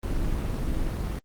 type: noise with amplitude modulation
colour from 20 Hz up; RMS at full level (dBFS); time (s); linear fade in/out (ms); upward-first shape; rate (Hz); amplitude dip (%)
brown; -25; 0.03-1.19; 2; sine; 295; 45
effects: Opus 24 kbps